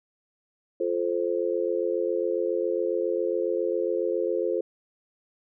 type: chord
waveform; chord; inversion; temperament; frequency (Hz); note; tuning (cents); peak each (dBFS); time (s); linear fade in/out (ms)
sine; F major; none; just; 349.2 / 436.5 / 523.8; F4 / A4 / C5; 0 / -14 / +2; -28; 0.8-4.61; 5
effects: none